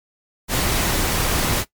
pink noise, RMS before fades -20 dBFS, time 0.48-1.65 s, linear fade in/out 50 ms, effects noise-tail reverb RT60 0.1 s tail -18 dB re dry + MP3 96 kbps

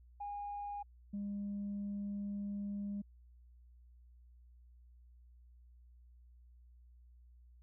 sine tone pair in turn, 817 / 202.3 Hz, G#5 / G#3, -29 / -45 cents, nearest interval 2 octaves, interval 2416 cents, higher first, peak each -39 / -36 dBFS, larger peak second, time 0.2-0.83 / 1.13-3.02 s, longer second, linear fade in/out 10 ms, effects tanh soft clip ceiling -35 dBFS + added 60 Hz sine -58 dBFS peak until 7.62 s

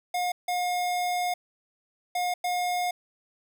square tone bursts at uneven times, 716 Hz, F5, 43 cents sharp, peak -26 dBFS, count 4, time 0.14-0.32 / 0.48-1.34 / 2.15-2.34 / 2.44-2.91 s, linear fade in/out 5 ms, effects none

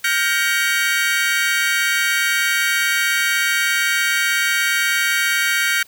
35% pulse chord, G half-diminished seventh, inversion third, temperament just, 1411.2 / 1568 / 1881.6 / 2258 Hz, F6 / G6 / Bb6 / Db7, +18 / 0 / +16 / +31 cents, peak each -21 / -19 / -21 / -20 dBFS, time 0.04-5.83 s, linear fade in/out 5 ms, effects white hiss -49 dBFS RMS until 5.87 s

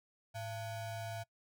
square ring-modulated tone, 394.3 Hz, G4, 10 cents sharp, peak -38 dBFS, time 0.34-1.24 s, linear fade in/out 20 ms, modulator 287 Hz, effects noise-tail reverb RT60 0.1 s tail -22 dB re dry

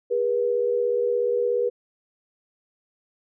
sine tone pair together, 406.4 / 483.3 Hz, G#4 / B4, -38 / -38 cents, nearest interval minor third, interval 300 cents, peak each -26 / -21 dBFS, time 0.1-1.7 s, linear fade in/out 20 ms, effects none

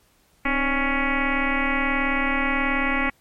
sine tone with frequency modulation, 1108.7 Hz, C#6, in tune, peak -19 dBFS, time 0.45-3.1 s, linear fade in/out 5 ms, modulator 282 Hz, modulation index 4.6, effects pink hiss -61 dBFS RMS until 3.2 s + MP3 64 kbps

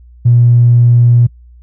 triangle tone with tanh clipping, 120 Hz, B2, 49 cents flat, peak -4 dBFS, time 0.25-1.27 s, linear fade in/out 10 ms, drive 4 dB, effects noise-tail reverb RT60 0.1 s tail -24 dB re dry + added 60 Hz sine -36 dBFS peak until 1.62 s

